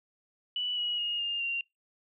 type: tone with pitch steps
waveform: sine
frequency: 2960 / 2911 / 2862 / 2815 / 2768 Hz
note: F#7 / F#7 / F7 / F7 / F7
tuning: 0 / -29 / +42 / +13 / -16 cents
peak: -29 dBFS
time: 0.56-1.61 s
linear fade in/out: 2 ms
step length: 210 ms
effects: noise-tail reverb RT60 0.2 s tail -26 dB re dry